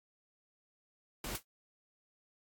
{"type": "noise", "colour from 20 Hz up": "pink", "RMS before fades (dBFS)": -40, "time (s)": [1.24, 1.36], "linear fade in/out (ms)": 2}
{"type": "noise with exponential decay", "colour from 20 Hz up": "white", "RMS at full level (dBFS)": -35, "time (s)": [1.35, 1.43], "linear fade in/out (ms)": 0, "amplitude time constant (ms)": 17}
{"effects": ["AAC 64 kbps"]}